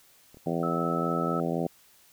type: clicks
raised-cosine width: 2 ms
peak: -37 dBFS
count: 2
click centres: 0.345 / 0.371 s
type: harmonic tone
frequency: 83.9 Hz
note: E2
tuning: 31 cents sharp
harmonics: 2 / 3 / 4 / 5 / 6 / 7 / 8 / 9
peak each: -31 / -33 / -34 / -35 / -36 / -36 / -37 / -38 dBFS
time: 0.46-1.67 s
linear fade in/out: 5 ms
type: tone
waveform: sine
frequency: 1304 Hz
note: E6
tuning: 19 cents flat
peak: -31 dBFS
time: 0.63-1.4 s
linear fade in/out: 2 ms
effects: white hiss -59 dBFS RMS until 2.12 s